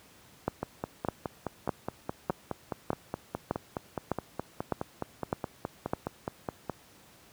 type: two click trains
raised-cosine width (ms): 1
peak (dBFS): -17 / -13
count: 30 / 10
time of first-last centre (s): 0.63-6.697 / 0.48-5.935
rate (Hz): 4.78 / 1.65
effects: pink hiss -57 dBFS RMS until 7.32 s + high-pass 80 Hz 12 dB/octave